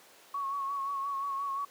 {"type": "tone with vibrato", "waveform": "sine", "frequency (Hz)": 1108.7, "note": "C#6", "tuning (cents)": 0, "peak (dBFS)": -31, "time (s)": [0.34, 1.65], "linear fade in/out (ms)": 5, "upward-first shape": "sine", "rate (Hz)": 5.7, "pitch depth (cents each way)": 37, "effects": ["pink hiss -56 dBFS RMS until 1.7 s", "high-pass 400 Hz 12 dB/octave"]}